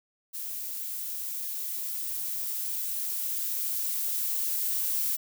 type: noise with level ramp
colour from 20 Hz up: violet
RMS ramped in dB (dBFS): -36 to -28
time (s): 0.33-5.17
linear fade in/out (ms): 20
effects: none